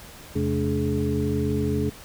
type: tone cluster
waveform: sine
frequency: 84.5 / 132.7 / 214 / 289.2 / 422.2 Hz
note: E2 / C3 / A3 / D4 / G#4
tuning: +43 / +25 / -48 / -27 / +29 cents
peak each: -28 dBFS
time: 0.35-1.9 s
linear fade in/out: 10 ms
effects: pink hiss -44 dBFS RMS until 2.04 s